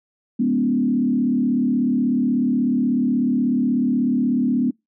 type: tone with frequency modulation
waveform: sine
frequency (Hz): 246.1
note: B3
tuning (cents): -6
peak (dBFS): -16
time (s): 0.39-4.71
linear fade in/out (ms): 10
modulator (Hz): 36.4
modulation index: 1.1
effects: noise-tail reverb RT60 0.2 s tail -26 dB re dry